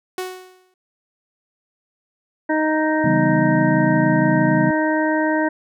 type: tone with exponential decay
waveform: sawtooth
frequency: 369.6 Hz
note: F#4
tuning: 2 cents flat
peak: -18 dBFS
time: 0.18-0.74 s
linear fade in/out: 2 ms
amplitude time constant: 120 ms
type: harmonic tone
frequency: 311.1 Hz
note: D#4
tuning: in tune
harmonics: 1 / 2 / 3 / 5 / 6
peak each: -19 / -22 / -24 / -26 / -27 dBFS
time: 2.49-5.49 s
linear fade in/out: 10 ms
type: chord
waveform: sine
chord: C# half-diminished seventh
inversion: none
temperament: equal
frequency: 138.59 / 164.81 / 196 / 246.9 Hz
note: C#3 / E3 / G3 / B3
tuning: 0 / 0 / 0 / 0 cents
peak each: -22 dBFS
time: 3.04-4.71 s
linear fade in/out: 5 ms
effects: none